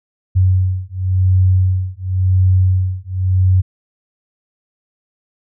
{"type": "beating tone pair", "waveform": "sine", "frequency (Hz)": [92.5, 93.43], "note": ["F#2", "F#2"], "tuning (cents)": [0, 17], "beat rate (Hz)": 0.93, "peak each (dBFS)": -14, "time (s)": [0.35, 3.62], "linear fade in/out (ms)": 20, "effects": []}